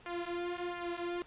sawtooth tone with flanger, 349.2 Hz, F4, in tune, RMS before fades -38 dBFS, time 0.06-1.22 s, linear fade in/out 0 ms, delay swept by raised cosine 0.23 to 4.73 ms, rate 1.4 Hz, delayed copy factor -0.85, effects pink hiss -58 dBFS RMS until 1.26 s + resampled to 8000 Hz

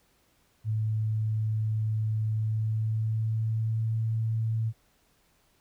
sine tone with pitch glide, 109 to 111.87 Hz, A2 to A2, -16 to +29 cents, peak -25 dBFS, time 0.64-4.73 s, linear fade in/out 50 ms, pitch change +45 cents, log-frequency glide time 2.3-3.98 s, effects pink hiss -67 dBFS RMS until 5.6 s

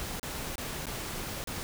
pink noise with dropouts, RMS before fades -37 dBFS, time 0-1.63 s, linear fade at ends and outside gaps 0 ms, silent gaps 0.196-0.23 / 0.556-0.581 / 0.857-0.868 / 1.44-1.473 s, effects none

